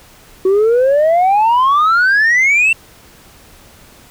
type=exponential sweep; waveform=sine; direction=up; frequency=370.2 to 2726 Hz; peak=-6 dBFS; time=0.45-2.73 s; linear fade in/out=5 ms; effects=tanh soft clip ceiling -7 dBFS + pink hiss -43 dBFS RMS until 4.1 s